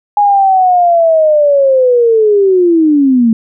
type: linear sweep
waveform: sine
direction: down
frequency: 830.6 to 220 Hz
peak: -5 dBFS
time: 0.17-3.33 s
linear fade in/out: 2 ms
effects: none